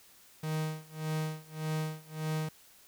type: tone with tremolo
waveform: 45% pulse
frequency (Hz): 156.3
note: D#3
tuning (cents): +8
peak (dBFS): -30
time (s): 0.43-2.49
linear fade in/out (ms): 5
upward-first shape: sine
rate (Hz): 1.7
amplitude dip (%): 95
effects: white hiss -59 dBFS RMS until 2.87 s